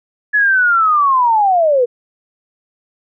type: linear sweep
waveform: sine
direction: down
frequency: 1716 to 466.6 Hz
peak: -9 dBFS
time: 0.33-1.86 s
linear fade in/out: 20 ms
effects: none